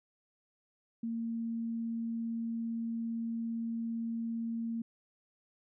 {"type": "tone", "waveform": "sine", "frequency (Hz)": 229.4, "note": "A#3", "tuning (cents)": -28, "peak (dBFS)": -33, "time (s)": [1.03, 4.82], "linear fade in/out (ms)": 5, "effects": []}